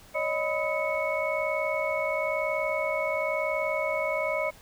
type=tone cluster; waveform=sine; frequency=560 / 621 / 1001 / 1272 / 2211 Hz; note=C#5 / D#5 / B5 / D#6 / C#7; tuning=+18 / -3 / +23 / +38 / -5 cents; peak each=-32 / -29 / -35 / -38 / -31 dBFS; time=0.14-4.51 s; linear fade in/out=20 ms; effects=pink hiss -53 dBFS RMS until 4.61 s